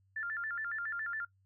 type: tone with vibrato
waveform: sine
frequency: 1568 Hz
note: G6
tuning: in tune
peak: -35 dBFS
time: 0.16-1.25 s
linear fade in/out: 5 ms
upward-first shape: square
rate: 7.2 Hz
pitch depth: 200 cents each way
effects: noise-tail reverb RT60 0.1 s tail -20 dB re dry + added 96 Hz sine -67 dBFS peak until 1.45 s